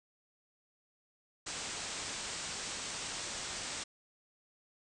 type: low-pass noise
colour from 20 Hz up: white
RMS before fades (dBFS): -41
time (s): 1.46-3.84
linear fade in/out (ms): 10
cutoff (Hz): 8600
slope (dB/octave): 96
effects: none